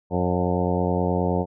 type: harmonic tone with a mistuned harmonic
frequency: 89.5 Hz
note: F2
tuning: 43 cents sharp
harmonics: 1 / 2 / 3 / 4 / 5 / 6 / 7 / 8 / 9 / 10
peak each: -27 / -25 / -30 / -30 / -28 / -29 / -34 / -31 / -35 / -33 dBFS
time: 0.1-1.46 s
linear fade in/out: 50 ms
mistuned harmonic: 7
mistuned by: -40 cents
effects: none